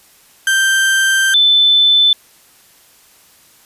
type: tone pair in turn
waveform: 35% pulse / sine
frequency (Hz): 1568 / 3520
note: G6 / A7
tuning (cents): 0 / 0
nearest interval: octave + major second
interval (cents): 1400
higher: second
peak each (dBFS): -9 / -7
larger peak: second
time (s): 0.47-1.34 / 1.34-2.13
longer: first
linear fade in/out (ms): 2
effects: white hiss -48 dBFS RMS until 3.65 s + resampled to 32000 Hz